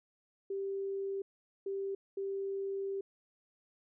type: tone bursts at uneven times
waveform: sine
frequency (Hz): 392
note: G4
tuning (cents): 0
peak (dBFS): -34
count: 3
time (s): 0.5-1.22 / 1.66-1.95 / 2.17-3.01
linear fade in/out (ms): 5
effects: none